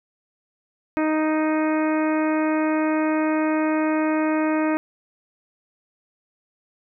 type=harmonic tone; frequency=311.1 Hz; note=D#4; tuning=in tune; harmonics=1 / 2 / 3 / 4 / 5 / 6 / 7 / 8; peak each=-20 / -26 / -30 / -32 / -34 / -36 / -37 / -38 dBFS; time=0.97-4.77 s; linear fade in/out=0 ms; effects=none